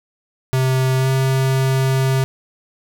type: tone with pitch glide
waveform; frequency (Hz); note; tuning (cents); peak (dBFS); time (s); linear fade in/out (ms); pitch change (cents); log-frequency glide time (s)
square; 130.7 to 132.75; C3 to C3; -1 to +25; -15; 0.53-2.24; 0; +26; 0.97-1.09
effects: none